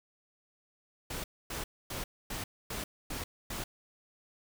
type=noise bursts; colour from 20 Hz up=pink; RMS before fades=-38 dBFS; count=7; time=1.1-3.64 s; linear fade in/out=5 ms; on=140 ms; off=260 ms; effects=none